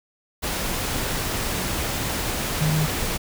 sine tone in noise, 154.7 Hz, D#3, 10 cents flat, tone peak -19 dBFS, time 2.6-2.87 s, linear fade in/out 20 ms, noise pink, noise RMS -26 dBFS, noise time 0.42-3.18 s, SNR +4 dB, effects none

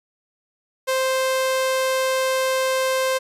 sawtooth tone, 523.3 Hz, C5, in tune, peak -15 dBFS, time 0.87-3.19 s, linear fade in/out 20 ms, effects resampled to 32000 Hz

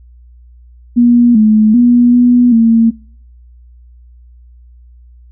sine tone with pitch steps, 239.9 / 215.5 / 242 / 244.4 / 227.7 Hz, A#3 / A3 / B3 / B3 / A#3, +50 / -36 / -35 / -18 / -40 cents, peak -4 dBFS, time 0.96-2.91 s, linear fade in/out 20 ms, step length 390 ms, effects noise-tail reverb RT60 0.6 s tail -25 dB re dry + added 60 Hz sine -37 dBFS peak until 5.31 s

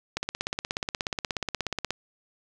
click train, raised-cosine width 0.2 ms, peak -11 dBFS, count 30, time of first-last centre 0.17-1.907 s, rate 16.7 Hz, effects none

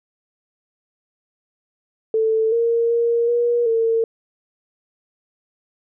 sine tone with pitch steps, 442.6 / 464.4 / 468 / 476.7 / 454.1 Hz, A4 / A#4 / A#4 / A#4 / A#4, +10 / -7 / +7 / +39 / -45 cents, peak -15 dBFS, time 2.14-4.04 s, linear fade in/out 2 ms, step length 380 ms, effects none

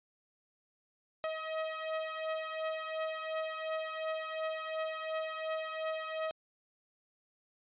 sawtooth beating tone pair, 634 / 636.8 Hz, D#5 / D#5, +32 / +40 cents, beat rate 2.8 Hz, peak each -33 / -36 dBFS, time 1.24-6.31 s, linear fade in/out 0 ms, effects resampled to 8000 Hz

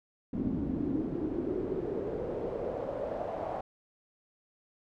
brown noise with band-pass filter sweep, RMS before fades -34 dBFS, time 0.33-3.61 s, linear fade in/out 5 ms, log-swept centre 240 to 710 Hz, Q 4.2, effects none

